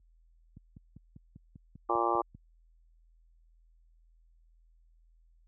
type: click train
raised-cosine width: 5 ms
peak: -36 dBFS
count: 10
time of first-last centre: 0.57-2.349 s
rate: 5.06 Hz
type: harmonic tone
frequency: 116.54 Hz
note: A#2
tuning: in tune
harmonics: 3 / 4 / 5 / 6 / 7 / 8 / 9 / 10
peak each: -33 / -37 / -36 / -38 / -32 / -36 / -35 / -32 dBFS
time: 1.89-2.22 s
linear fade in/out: 10 ms
effects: added 41 Hz sine -53 dBFS peak until 5.47 s + high-pass 60 Hz 12 dB/octave